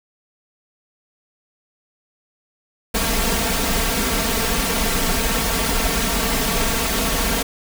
pink noise with comb filter, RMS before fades -20 dBFS, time 2.94-7.43 s, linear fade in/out 10 ms, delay 4.4 ms, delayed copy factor +0.9, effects none

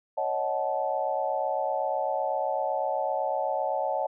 sine chord, D# half-diminished seventh, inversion third, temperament equal with one note detuned, 554.4 / 622.3 / 740 / 869.9 Hz, C#5 / D#5 / F#5 / A5, 0 / 0 / 0 / -20 cents, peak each -31 dBFS, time 0.17-4.07 s, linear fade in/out 10 ms, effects none

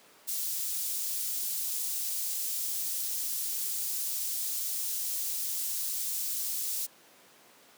white high-pass noise, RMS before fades -33 dBFS, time 0.27-6.87 s, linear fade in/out 20 ms, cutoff 5500 Hz, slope 12 dB/octave, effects pink hiss -57 dBFS RMS until 7.77 s + high-pass 300 Hz 12 dB/octave

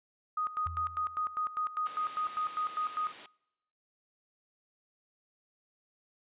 sine tone with tremolo, 1244.5 Hz, D#6, in tune, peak -29 dBFS, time 0.37-3.12 s, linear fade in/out 5 ms, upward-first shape square, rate 5 Hz, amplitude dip 80%
sine tone with exponential decay, 83.5 Hz, E2, 23 cents sharp, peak -35 dBFS, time 0.66-1.35 s, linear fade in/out 5 ms, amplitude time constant 150 ms
white high-pass noise, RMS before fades -45 dBFS, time 1.86-3.26 s, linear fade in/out 0 ms, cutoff 210 Hz, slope 12 dB/octave
effects noise-tail reverb RT60 1.0 s tail -26 dB re dry + resampled to 8000 Hz

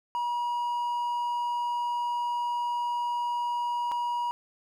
triangle tone with dropouts, 960 Hz, B5, 49 cents flat, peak -25 dBFS, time 0.15-4.31 s, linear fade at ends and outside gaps 0 ms, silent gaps 3.915-3.919 s, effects none

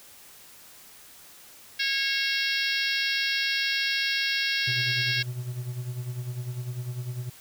harmonic tone, 547 Hz, C#5, 23 cents flat, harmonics 3 / 4 / 5 / 6 / 7 / 8 / 9 / 10, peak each -30 / -31 / -32 / -33 / -33 / -34 / -35 / -35 dBFS, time 1.79-5.23 s, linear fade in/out 10 ms
triangle tone with tremolo, 123.47 Hz, B2, in tune, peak -26 dBFS, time 4.67-7.3 s, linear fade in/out 10 ms, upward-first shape sine, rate 10 Hz, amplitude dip 65%
effects white hiss -50 dBFS RMS until 7.4 s

